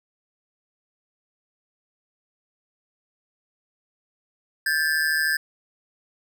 square ring-modulated tone, 1664 Hz, G#6, 3 cents sharp, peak -18 dBFS, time 4.66-5.37 s, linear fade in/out 5 ms, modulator 76.6 Hz, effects none

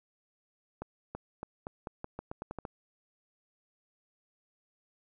accelerating click train, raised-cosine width 1 ms, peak -24 dBFS, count 12, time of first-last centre 0.82-2.652 s, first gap 330 ms, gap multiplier 0.85, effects none

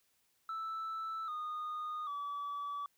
sine tone with pitch steps, 1318.5 / 1230.2 / 1147.8 Hz, E6 / D#6 / D6, 0 / -20 / -40 cents, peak -35 dBFS, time 0.49-2.86 s, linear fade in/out 2 ms, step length 790 ms, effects tanh soft clip ceiling -36 dBFS + white hiss -75 dBFS RMS until 2.97 s

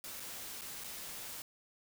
white noise with dropouts, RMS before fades -45 dBFS, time 0.04-1.42 s, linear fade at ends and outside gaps 1 ms, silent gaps 0.198-0.202 / 0.611-0.617 / 0.838-0.843 s, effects none

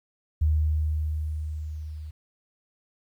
sine tone with level ramp, 77 Hz, D#2, 17 cents flat, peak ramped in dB -18 to -35 dBFS, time 0.41-2.11 s, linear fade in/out 10 ms, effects 10-bit

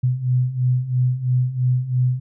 sine beating tone pair, 124.3 / 127.3 Hz, B2 / C3, +12 / -47 cents, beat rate 3 Hz, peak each -22 / -18 dBFS, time 0.03-2.2 s, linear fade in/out 10 ms, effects none

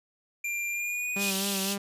square tone with pitch glide, 2382 to 2472 Hz, D7 to D#7, +24 to -12 cents, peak -30 dBFS, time 0.44-1.31 s, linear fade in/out 5 ms, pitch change +64 cents, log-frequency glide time 0.7-1.09 s
sawtooth tone with vibrato, 196 Hz, G3, in tune, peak -27 dBFS, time 1.16-1.78 s, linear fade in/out 5 ms, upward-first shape sine, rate 3.9 Hz, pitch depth 37 cents each way
pink high-pass noise, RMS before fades -31 dBFS, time 1.18-1.77 s, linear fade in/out 50 ms, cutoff 2500 Hz, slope 96 dB/octave
effects resampled to 32000 Hz

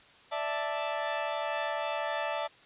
sawtooth chord, D suspended second, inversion none, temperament equal, 587.3 / 659.3 / 880 Hz, D5 / E5 / A5, 0 / 0 / 0 cents, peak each -31 dBFS, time 0.31-2.48 s, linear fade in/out 20 ms, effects white hiss -57 dBFS RMS until 2.65 s + resampled to 8000 Hz

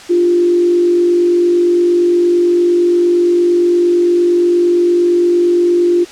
sine tone with frequency modulation, 349.2 Hz, F4, in tune, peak -8 dBFS, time 0.09-6.05 s, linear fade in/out 20 ms, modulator 48.7 Hz, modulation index 0.29, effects white hiss -34 dBFS RMS until 6.11 s + low-pass 6000 Hz 12 dB/octave

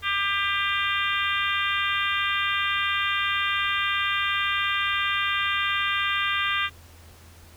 harmonic tone, 398.1 Hz, G4, 27 cents sharp, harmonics 3 / 4 / 5 / 6 / 7 / 8 / 9, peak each -28 / -29 / -30 / -31 / -31 / -32 / -33 dBFS, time 0.02-6.7 s, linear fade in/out 50 ms, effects added 83 Hz sine -48 dBFS peak until 7.56 s + pink hiss -52 dBFS RMS until 7.56 s

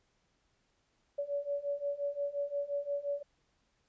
sine beating tone pair, 567 / 572.7 Hz, C#5 / D5, +39 / -44 cents, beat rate 5.7 Hz, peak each -37 / -35 dBFS, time 1.18-3.23 s, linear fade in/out 10 ms, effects pink hiss -75 dBFS RMS until 3.88 s + resampled to 16000 Hz

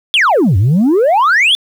sine exponential two-way sweep, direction down then up, 3559 to 88.3 to 3559 Hz, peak -5 dBFS, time 0.14-1.55 s, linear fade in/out 0 ms, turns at 0.57 s, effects tanh soft clip ceiling -6 dBFS + 7-bit

